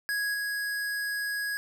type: tone with level steps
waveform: square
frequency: 1661.2 Hz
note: G#6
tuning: in tune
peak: -28 / -30 dBFS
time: 0.09-1.57 s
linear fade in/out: 0 ms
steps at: 0.34 s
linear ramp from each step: 2 ms
effects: none